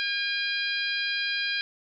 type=harmonic tone; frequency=809 Hz; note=G#5; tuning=46 cents flat; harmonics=2 / 3 / 4 / 5 / 6; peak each=-30 / -32 / -33 / -34 / -35 dBFS; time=0-1.61 s; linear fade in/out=0 ms; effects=none